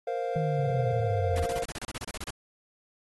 triangle chord, Bb suspended second, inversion none, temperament equal, 466.2 / 523.3 / 698.5 Hz, Bb4 / C5 / F5, 0 / 0 / 0 cents, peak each -31 dBFS, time 0.07-1.64 s, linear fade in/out 5 ms
sine linear sweep, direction down, 160 to 80.4 Hz, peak -27 dBFS, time 0.36-1.44 s, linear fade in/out 0 ms
pink noise bursts, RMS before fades -36 dBFS, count 15, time 1.36-2.305 s, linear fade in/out 2 ms, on 35 ms, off 30 ms
effects AAC 32 kbps

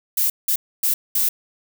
violet noise bursts at uneven times, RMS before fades -19 dBFS, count 4, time 0.17-0.3 / 0.48-0.56 / 0.83-0.94 / 1.15-1.29 s, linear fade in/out 5 ms, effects none

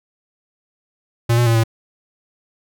square tone with pitch steps, 117.3 / 120.4 / 115.1 / 113.2 Hz, A#2 / B2 / A#2 / A2, +11 / -44 / -22 / +50 cents, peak -13 dBFS, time 1.29-1.638 s, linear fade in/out 10 ms, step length 87 ms, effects none

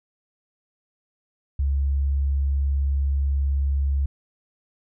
sine tone, 69.3 Hz, C#2, in tune, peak -19 dBFS, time 1.59-4.06 s, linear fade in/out 5 ms, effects none

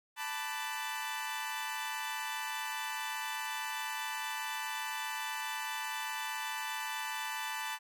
20% pulse chord, B minor seventh, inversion third, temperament equal with one note detuned, 880 / 987.8 / 1174.7 / 1504.1 Hz, A5 / B5 / D6 / F#6, 0 / 0 / 0 / +28 cents, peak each -34 / -37 / -40 / -40 dBFS, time 0.16-7.79 s, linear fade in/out 50 ms, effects none

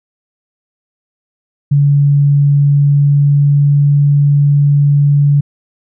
sine tone with pitch glide, 142.8 to 143.63 Hz, D3 to D3, -48 to -38 cents, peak -6 dBFS, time 1.71-5.41 s, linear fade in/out 10 ms, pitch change +10 cents, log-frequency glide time 2.53-3.94 s, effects none

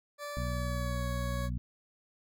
20% pulse tone with pitch glide, 582 to 557 Hz, D5 to C#5, -16 to +8 cents, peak -33 dBFS, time 0.18-1.5 s, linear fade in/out 50 ms, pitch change -76 cents, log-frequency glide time 0.37-1.06 s
harmonic tone, 60.8 Hz, B1, 26 cents flat, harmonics 1 / 2 / 3 / 4, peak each -34 / -36 / -41 / -44 dBFS, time 0.37-1.58 s, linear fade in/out 0 ms
effects none

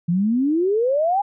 sine exponential sweep, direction up, 164.81 to 830.6 Hz, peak -16 dBFS, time 0.08-1.22 s, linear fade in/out 10 ms, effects none

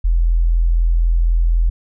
sine tone, 42 Hz, E1, 33 cents sharp, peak -11 dBFS, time 0.04-1.7 s, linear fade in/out 10 ms, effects none

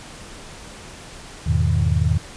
sine chord, E major seventh, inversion none, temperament equal, 82.41 / 103.83 / 123.47 / 155.56 Hz, E2 / G#2 / B2 / D#3, 0 / 0 / 0 / 0 cents, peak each -19 / -22 / -23 / -22 dBFS, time 1.46-2.18 s, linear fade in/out 10 ms, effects pink hiss -39 dBFS RMS until 2.36 s + resampled to 22050 Hz

